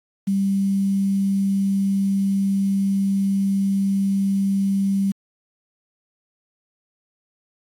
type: tone with quantisation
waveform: sine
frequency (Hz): 196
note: G3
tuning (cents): 0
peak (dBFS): -17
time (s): 0.27-5.12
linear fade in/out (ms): 10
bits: 7
effects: AAC 64 kbps